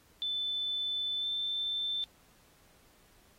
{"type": "tone with pitch glide", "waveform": "sine", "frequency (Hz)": [3520, 3551], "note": ["A7", "A7"], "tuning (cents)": [0, 15], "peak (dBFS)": -31, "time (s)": [0.22, 2.04], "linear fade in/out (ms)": 0, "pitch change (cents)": 15, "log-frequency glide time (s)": [1.2, 1.25], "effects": ["pink hiss -64 dBFS RMS until 3.38 s", "AAC 48 kbps"]}